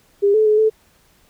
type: tone with pitch steps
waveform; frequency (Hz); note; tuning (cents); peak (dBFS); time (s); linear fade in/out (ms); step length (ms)
sine; 402.8 / 433.7 / 426 / 436.8; G4 / A4 / G#4 / A4; +47 / -25 / +44 / -13; -11; 0.22-0.7; 20; 120
effects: pink hiss -56 dBFS RMS until 1.29 s